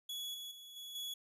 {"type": "tone with level steps", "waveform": "40% pulse", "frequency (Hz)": 3381, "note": "G#7", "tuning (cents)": 30, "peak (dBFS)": [-39, -43, -50, -45, -39], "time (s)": [0.09, 1.14], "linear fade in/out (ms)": 5, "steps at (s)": [0.34, 0.51, 0.76, 0.95], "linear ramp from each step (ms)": 5, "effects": []}